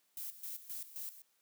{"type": "noise with tremolo", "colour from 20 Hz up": "violet", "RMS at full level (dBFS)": -43, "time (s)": [0.17, 1.22], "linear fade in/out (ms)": 2, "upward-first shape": "square", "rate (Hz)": 3.8, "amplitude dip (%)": 75, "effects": ["white hiss -75 dBFS RMS until 1.41 s", "high-pass 200 Hz 12 dB/octave"]}